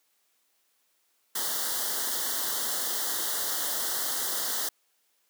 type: band-stop noise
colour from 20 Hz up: white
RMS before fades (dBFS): -30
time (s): 1.35-4.69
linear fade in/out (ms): 5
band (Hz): 2000 to 3000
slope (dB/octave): 96
effects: white hiss -71 dBFS RMS until 5.29 s + high-pass 300 Hz 12 dB/octave